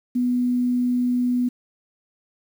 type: tone with quantisation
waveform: sine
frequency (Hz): 246.9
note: B3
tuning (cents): 0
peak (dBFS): -18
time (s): 0.15-1.49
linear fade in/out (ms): 10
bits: 8
effects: none